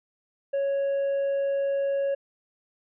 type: tone with hard clipping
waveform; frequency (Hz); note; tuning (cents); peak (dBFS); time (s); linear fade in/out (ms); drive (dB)
sine; 554.4; C#5; 0; -24; 0.53-2.15; 10; 2
effects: resampled to 8000 Hz